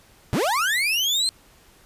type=linear sweep; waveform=35% pulse; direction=up; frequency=85.4 to 4219 Hz; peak=-18 dBFS; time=0.33-1.29 s; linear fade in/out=0 ms; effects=pink hiss -54 dBFS RMS until 1.85 s + resampled to 32000 Hz